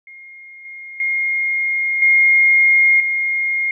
sine tone with level steps, 2136 Hz, C7, 35 cents sharp, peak -36 / -31 / -16 / -9 / -16 dBFS, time 0.07-3.71 s, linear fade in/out 2 ms, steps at 0.65 / 1 / 2.02 / 3 s, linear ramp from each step 2 ms, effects none

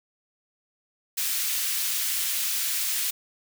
white high-pass noise, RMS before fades -27 dBFS, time 1.17-3.11 s, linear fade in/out 10 ms, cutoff 2000 Hz, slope 12 dB/octave, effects none

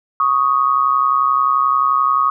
sine tone pair together, 1113.1 / 1244.5 Hz, C#6 / D#6, +7 / 0 cents, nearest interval major second, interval 193 cents, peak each -15 dBFS, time 0.2-2.3 s, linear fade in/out 2 ms, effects none

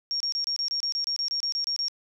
sine tone bursts, 5550 Hz, F8, 12 cents flat, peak -25 dBFS, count 15, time 0.11-1.883 s, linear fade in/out 0 ms, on 93 ms, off 27 ms, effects none

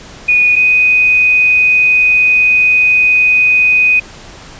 sine tone pair in turn, 2466 / 2495 Hz, D#7 / D#7, -16 / +4 cents, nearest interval unison, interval 20 cents, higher second, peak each -6 dBFS, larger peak neither, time 0.28-0.56 / 0.56-4 s, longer second, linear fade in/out 10 ms, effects pink hiss -34 dBFS RMS until 4.59 s + resampled to 16000 Hz

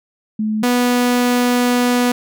sine / sawtooth tone pair in turn, 215.4 / 245.4 Hz, A3 / B3, -37 / -11 cents, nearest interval major second, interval 226 cents, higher second, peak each -16 / -9 dBFS, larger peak second, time 0.39-0.63 / 0.63-2.12 s, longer second, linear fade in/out 5 ms, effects none

